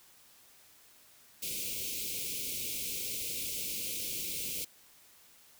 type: band-stop noise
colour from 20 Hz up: white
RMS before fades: -37 dBFS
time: 1.42-4.65 s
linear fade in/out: 10 ms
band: 550 to 2200 Hz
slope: 96 dB/octave
effects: white hiss -60 dBFS RMS until 5.59 s